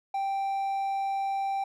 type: tone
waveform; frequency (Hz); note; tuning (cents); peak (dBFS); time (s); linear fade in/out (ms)
triangle; 784; G5; 0; -25; 0.14-1.64; 5
effects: none